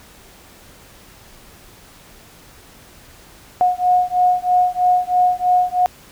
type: beating tone pair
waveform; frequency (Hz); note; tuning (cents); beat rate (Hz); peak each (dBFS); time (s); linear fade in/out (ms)
sine; 723 / 726.1; F#5 / F#5; -40 / -33; 3.1; -16; 3.61-5.86; 0
effects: pink hiss -45 dBFS RMS until 6.11 s